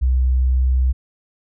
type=tone with pitch glide; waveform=sine; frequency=63.7 to 64.11 Hz; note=C2 to C2; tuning=-46 to -35 cents; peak=-13 dBFS; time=0.01-0.93 s; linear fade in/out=20 ms; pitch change=+11 cents; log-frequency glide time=0.28-0.75 s; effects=none